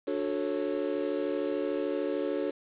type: chord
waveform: triangle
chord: D major seventh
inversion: none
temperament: just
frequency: 293.7 / 367.1 / 440.5 / 550.6 Hz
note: D4 / F#4 / A4 / C#5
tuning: 0 / -14 / +2 / -12 cents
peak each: -32 dBFS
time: 0.07-2.51 s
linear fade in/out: 10 ms
effects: resampled to 8000 Hz + 8-bit